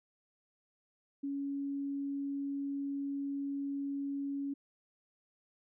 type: tone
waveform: sine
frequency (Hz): 279.5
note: C#4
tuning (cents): +14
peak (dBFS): -34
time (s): 1.23-4.54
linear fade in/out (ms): 10
effects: none